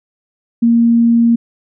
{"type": "tone", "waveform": "sine", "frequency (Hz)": 233.1, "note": "A#3", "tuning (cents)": 0, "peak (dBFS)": -7, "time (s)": [0.62, 1.36], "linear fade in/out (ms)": 10, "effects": []}